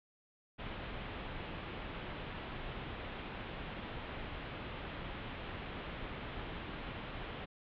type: low-pass noise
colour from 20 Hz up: pink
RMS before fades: -44 dBFS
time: 0.58-7.46 s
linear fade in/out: 20 ms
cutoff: 3500 Hz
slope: 48 dB/octave
effects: none